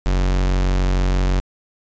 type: tone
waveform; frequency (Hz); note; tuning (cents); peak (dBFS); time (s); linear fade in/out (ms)
45% pulse; 46.25; F#1; 0; -15; 0.06-1.4; 0
effects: resampled to 16000 Hz